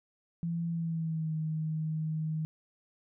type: tone with pitch glide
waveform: sine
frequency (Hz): 168.3 to 157.03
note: E3 to D#3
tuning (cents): +36 to +16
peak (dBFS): -30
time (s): 0.43-2.45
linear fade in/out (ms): 0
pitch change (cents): -120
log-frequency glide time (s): 0.68-1.34
effects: none